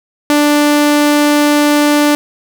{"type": "tone", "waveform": "sawtooth", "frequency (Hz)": 294.2, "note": "D4", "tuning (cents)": 3, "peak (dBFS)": -4, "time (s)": [0.3, 2.15], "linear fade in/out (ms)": 0, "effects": []}